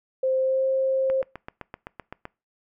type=tone with pitch glide; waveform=sine; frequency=523.3 to 530.3 Hz; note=C5 to C5; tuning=0 to +23 cents; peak=-20 dBFS; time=0.23-1.22 s; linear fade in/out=5 ms; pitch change=+23 cents; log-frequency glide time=0.38-0.66 s
type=click train; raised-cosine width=0.5 ms; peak=-20 dBFS; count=10; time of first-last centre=1.1-2.254 s; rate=7.8 Hz
effects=noise-tail reverb RT60 0.3 s tail -24 dB re dry